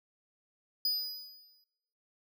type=tone with exponential decay; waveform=square; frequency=4951 Hz; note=D#8; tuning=9 cents flat; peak=-27 dBFS; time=0.85-1.64 s; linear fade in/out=2 ms; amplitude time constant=170 ms; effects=noise-tail reverb RT60 1.0 s tail -23 dB re dry